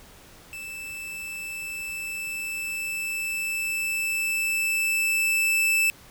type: tone with level ramp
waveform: 45% pulse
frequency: 2637 Hz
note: E7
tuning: in tune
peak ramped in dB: -35 to -19 dBFS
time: 0.53-5.9 s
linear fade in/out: 0 ms
effects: pink hiss -50 dBFS RMS until 6.1 s